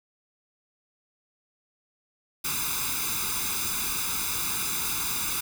white noise with comb filter, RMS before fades -29 dBFS, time 2.44-5.41 s, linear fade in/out 10 ms, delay 0.81 ms, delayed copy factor +1, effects none

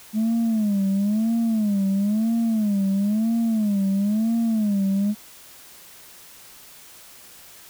sine tone with vibrato, 211.7 Hz, G#3, 33 cents sharp, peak -16 dBFS, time 0.13-5.15 s, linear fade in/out 50 ms, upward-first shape sine, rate 1 Hz, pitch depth 150 cents each way, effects tanh soft clip ceiling -17 dBFS + white hiss -46 dBFS RMS until 7.69 s

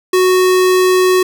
square tone, 369.2 Hz, F#4, 4 cents flat, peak -9 dBFS, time 0.13-1.23 s, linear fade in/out 5 ms, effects none

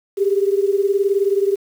sine beating tone pair, 392 / 411 Hz, G4 / G#4, 0 / -18 cents, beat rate 19 Hz, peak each -16 / -19 dBFS, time 0.17-1.56 s, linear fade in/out 20 ms, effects 7-bit

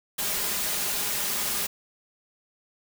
white noise with comb filter, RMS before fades -28 dBFS, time 0.18-1.67 s, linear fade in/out 10 ms, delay 4.9 ms, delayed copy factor +0.6, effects none

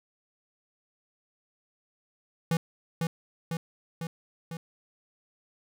square tone with echo, 165.3 Hz, E3, 5 cents sharp, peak -24 dBFS, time 2.51-2.57 s, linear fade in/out 2 ms, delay 500 ms, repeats 4, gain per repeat -3 dB, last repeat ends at 4.57 s, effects none

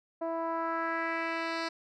10% pulse tone with low-pass filter sweep, 329.6 Hz, E4, in tune, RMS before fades -33 dBFS, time 0.21-1.69 s, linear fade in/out 10 ms, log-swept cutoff 690 to 4500 Hz, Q 2, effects none

